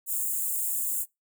white high-pass noise, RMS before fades -29 dBFS, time 0.06-1.06 s, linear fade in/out 50 ms, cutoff 7000 Hz, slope 96 dB/octave, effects noise-tail reverb RT60 0.2 s tail -25 dB re dry

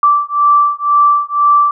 sine beating tone pair, 1166 / 1168 Hz, D6 / D6, -13 / -10 cents, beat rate 2 Hz, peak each -11 dBFS, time 0.03-1.71 s, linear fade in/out 2 ms, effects none

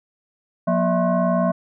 sine tone with frequency modulation, 238.9 Hz, A#3, 43 cents sharp, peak -16 dBFS, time 0.67-1.52 s, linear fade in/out 10 ms, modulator 419 Hz, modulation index 1.7, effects none

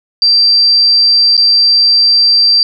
sine tone with dropouts, 4699 Hz, D8, in tune, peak -5 dBFS, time 0.22-2.63 s, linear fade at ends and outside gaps 1 ms, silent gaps 1.368-1.377 s, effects none

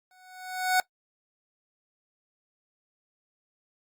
25% pulse tone with exponential growth, 740 Hz, F#5, in tune, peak -15 dBFS, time 0.11-0.8 s, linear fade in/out 1 ms, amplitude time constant 150 ms, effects noise-tail reverb RT60 0.1 s tail -21 dB re dry + Opus 48 kbps

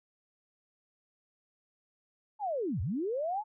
sine linear two-way sweep, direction down then up, 880 to 72.4 to 880 Hz, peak -30 dBFS, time 2.39-3.44 s, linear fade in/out 50 ms, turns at 2.81 s, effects none

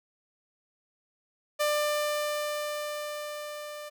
sawtooth tone with level ramp, 595 Hz, D5, 22 cents sharp, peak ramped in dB -20 to -35 dBFS, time 1.59-3.9 s, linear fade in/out 20 ms, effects none

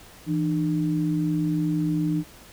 sine tone pair together, 164.81 / 301.9 Hz, E3 / D4, 0 / +48 cents, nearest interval minor seventh, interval 1048 cents, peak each -24 dBFS, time 0.26-2.24 s, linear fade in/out 50 ms, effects pink hiss -48 dBFS RMS until 2.52 s

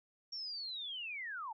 sine linear sweep, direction down, 5570 to 820 Hz, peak -40 dBFS, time 0.32-1.53 s, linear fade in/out 10 ms, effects none

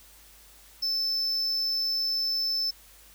triangle tone, 5274 Hz, E8, in tune, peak -24 dBFS, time 0.82-2.71 s, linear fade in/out 10 ms, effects added 50 Hz sine -58 dBFS peak until 3.14 s + white hiss -54 dBFS RMS until 3.14 s

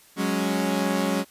sawtooth chord, F# suspended second, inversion none, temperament equal, 185 / 207.7 / 277.2 Hz, F#3 / G#3 / C#4, 0 / 0 / 0 cents, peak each -23 dBFS, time 0.16-1.25 s, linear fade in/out 50 ms, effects white hiss -54 dBFS RMS until 1.3 s + resampled to 32000 Hz

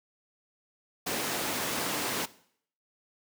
pink high-pass noise, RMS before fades -32 dBFS, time 1.06-2.26 s, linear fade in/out 10 ms, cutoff 230 Hz, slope 12 dB/octave, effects noise-tail reverb RT60 0.6 s tail -18 dB re dry

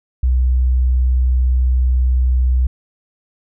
sine tone, 63 Hz, B1, 35 cents sharp, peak -11 dBFS, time 0.23-2.67 s, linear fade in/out 5 ms, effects none

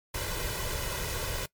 pink noise with comb filter, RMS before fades -33 dBFS, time 0.14-1.46 s, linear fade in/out 5 ms, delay 2 ms, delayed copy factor +0.65, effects noise-tail reverb RT60 0.1 s tail -21 dB re dry + MP3 96 kbps

